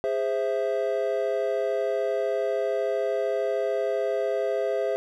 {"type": "chord", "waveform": "triangle", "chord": "Ab augmented", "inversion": "none", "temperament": "equal with one note detuned", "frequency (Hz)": [410.3, 523.3, 659.3], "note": ["Ab4", "C5", "E5"], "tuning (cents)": [-21, 0, 0], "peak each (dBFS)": -26, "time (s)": [0.04, 4.96], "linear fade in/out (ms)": 0, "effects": []}